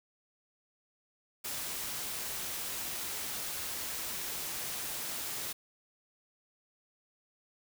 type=noise; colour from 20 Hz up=white; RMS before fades=-38 dBFS; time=1.44-5.53 s; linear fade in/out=10 ms; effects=none